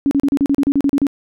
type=tone bursts; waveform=sine; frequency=280 Hz; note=C#4; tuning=18 cents sharp; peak=-11 dBFS; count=12; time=0.06-1.068 s; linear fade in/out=0 ms; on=51 ms; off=36 ms; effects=none